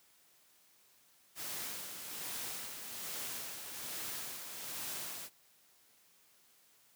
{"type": "noise with tremolo", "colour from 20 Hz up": "white", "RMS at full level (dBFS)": -41, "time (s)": [1.35, 5.3], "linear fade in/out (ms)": 50, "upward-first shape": "sine", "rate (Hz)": 1.2, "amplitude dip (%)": 45, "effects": ["white hiss -67 dBFS RMS until 6.95 s", "high-pass 100 Hz 12 dB/octave"]}